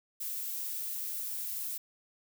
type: noise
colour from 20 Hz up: violet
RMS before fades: -37 dBFS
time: 0.2-1.78 s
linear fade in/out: 10 ms
effects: none